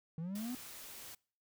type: linear sweep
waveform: triangle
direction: up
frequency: 155.56 to 257.6 Hz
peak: -36 dBFS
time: 0.18-0.55 s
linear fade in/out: 2 ms
type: noise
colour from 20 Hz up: white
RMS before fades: -50 dBFS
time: 0.35-1.15 s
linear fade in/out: 5 ms
effects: noise-tail reverb RT60 0.5 s tail -26 dB re dry